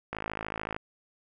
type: click train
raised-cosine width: 0.5 ms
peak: -18 dBFS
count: 35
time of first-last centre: 0.13-0.764 s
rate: 53.6 Hz
effects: none